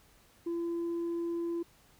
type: tone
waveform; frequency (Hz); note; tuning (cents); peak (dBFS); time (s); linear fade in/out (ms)
sine; 339.4; F4; -49; -29; 0.46-1.63; 10
effects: tanh soft clip ceiling -30 dBFS + pink hiss -63 dBFS RMS until 1.99 s